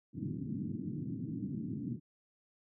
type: band-pass noise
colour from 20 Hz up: white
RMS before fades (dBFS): -39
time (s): 0.13-2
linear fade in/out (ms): 50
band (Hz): 100 to 300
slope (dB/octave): 48
effects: none